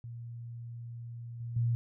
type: tone with level steps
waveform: sine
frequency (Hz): 117.8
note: A#2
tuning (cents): +19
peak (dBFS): -40 / -36 / -26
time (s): 0.04-1.75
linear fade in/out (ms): 0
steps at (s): 1.4 / 1.56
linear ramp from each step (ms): 5
effects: none